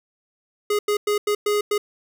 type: tone bursts at uneven times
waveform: square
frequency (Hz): 415.3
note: G#4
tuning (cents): 0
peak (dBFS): -19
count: 6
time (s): 0.7-0.79 / 0.88-0.97 / 1.07-1.18 / 1.27-1.35 / 1.46-1.61 / 1.71-1.78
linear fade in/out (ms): 5
effects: none